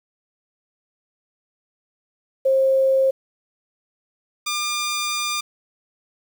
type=tone pair in turn; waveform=sine / 10% pulse; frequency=533 / 1200.7 Hz; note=C5 / D6; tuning=+32 / +38 cents; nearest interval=octave + major second; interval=1406 cents; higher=second; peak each=-14 dBFS; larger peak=neither; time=2.45-3.11 / 4.46-5.41 s; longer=second; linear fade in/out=10 ms; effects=8-bit